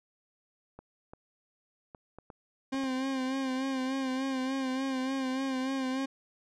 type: clicks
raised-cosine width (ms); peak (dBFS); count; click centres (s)
1; -32; 7; 0.79 / 1.135 / 1.948 / 2.186 / 2.302 / 2.744 / 2.837
type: tone with vibrato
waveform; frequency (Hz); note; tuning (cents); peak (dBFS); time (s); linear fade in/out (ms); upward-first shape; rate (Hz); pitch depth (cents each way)
40% pulse; 263.8; C4; +14; -29; 2.72-6.06; 10; sine; 3.4; 43
effects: low-pass 6000 Hz 12 dB/octave